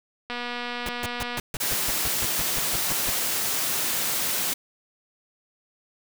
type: click train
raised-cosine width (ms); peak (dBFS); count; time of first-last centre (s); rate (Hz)
0.3; -16; 264; 0.3-1.387; 242
type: noise bursts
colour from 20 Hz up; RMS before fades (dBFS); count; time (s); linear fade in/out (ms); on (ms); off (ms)
pink; -30; 14; 0.86-3.1; 2; 30; 140
type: high-pass noise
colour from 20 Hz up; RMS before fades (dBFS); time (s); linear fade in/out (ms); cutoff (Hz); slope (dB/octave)
white; -26; 1.6-4.54; 10; 110; 12
effects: none